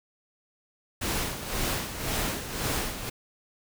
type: noise with tremolo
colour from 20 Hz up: pink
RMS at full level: -28 dBFS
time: 1.01-3.1 s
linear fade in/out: 10 ms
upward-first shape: sine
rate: 1.9 Hz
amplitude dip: 65%
effects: none